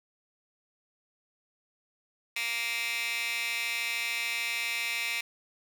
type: tone with high-pass filter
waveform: 15% pulse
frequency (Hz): 233.1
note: A#3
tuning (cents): 0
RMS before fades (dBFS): -32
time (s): 2.36-5.21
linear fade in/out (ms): 5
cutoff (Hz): 2400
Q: 2.6
effects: none